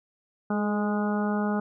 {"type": "harmonic tone with a mistuned harmonic", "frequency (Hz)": 207.5, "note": "G#3", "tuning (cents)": -1, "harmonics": [1, 2, 3, 4, 5, 6, 7], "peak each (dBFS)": [-25, -33, -35, -34, -41, -37, -38], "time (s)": [0.5, 1.6], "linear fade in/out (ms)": 5, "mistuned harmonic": 2, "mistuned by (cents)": 26, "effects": []}